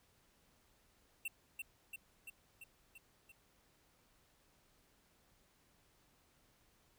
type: tone with echo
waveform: square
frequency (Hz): 2701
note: E7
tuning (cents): +42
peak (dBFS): -39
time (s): 1.25-1.28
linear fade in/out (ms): 5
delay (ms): 340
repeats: 6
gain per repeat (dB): -3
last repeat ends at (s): 3.32
effects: pink hiss -72 dBFS RMS until 6.98 s